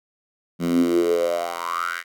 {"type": "tone with high-pass filter sweep", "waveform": "10% pulse", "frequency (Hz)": 85.7, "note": "F2", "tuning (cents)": -32, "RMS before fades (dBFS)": -22, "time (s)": [0.59, 2.04], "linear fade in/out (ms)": 50, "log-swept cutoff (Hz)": [190, 1800], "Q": 8.7, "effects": []}